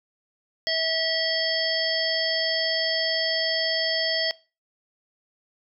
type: harmonic tone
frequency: 649 Hz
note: E5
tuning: 27 cents flat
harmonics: 1 / 3 / 5 / 7 / 8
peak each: -29 / -29 / -29 / -29 / -29 dBFS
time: 0.67-4.31 s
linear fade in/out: 0 ms
effects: noise-tail reverb RT60 0.3 s tail -20 dB re dry